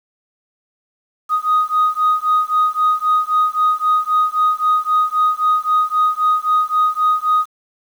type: beating tone pair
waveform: sine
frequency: 1244.5 / 1248.3 Hz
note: D#6 / D#6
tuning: 0 / +5 cents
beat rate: 3.8 Hz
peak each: -15 dBFS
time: 1.29-7.46 s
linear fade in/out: 50 ms
effects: tanh soft clip ceiling -8 dBFS + 7-bit